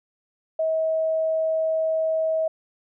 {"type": "tone", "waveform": "sine", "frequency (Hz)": 640, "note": "D#5", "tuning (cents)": 49, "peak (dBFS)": -20, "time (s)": [0.59, 2.48], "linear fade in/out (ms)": 5, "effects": []}